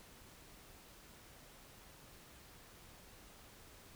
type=silence; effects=pink hiss -59 dBFS RMS until 3.95 s